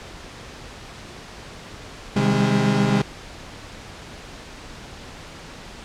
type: chord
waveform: 35% pulse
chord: Ab major seventh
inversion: first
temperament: equal with one note detuned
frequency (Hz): 130.81 / 155.56 / 196 / 203.6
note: C3 / Eb3 / G3 / Ab3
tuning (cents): 0 / 0 / 0 / -34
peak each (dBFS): -21 / -23 / -24 / -18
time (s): 2.16-3.02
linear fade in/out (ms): 5
effects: pink hiss -39 dBFS RMS until 5.84 s + low-pass 6000 Hz 12 dB/octave